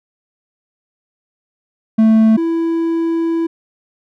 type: tone pair in turn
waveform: triangle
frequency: 220.9 / 331 Hz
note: A3 / E4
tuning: +7 / +7 cents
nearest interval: perfect fifth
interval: 700 cents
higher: second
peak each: -5 / -12 dBFS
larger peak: first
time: 1.98-2.37 / 2.37-3.47 s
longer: second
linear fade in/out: 10 ms
effects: none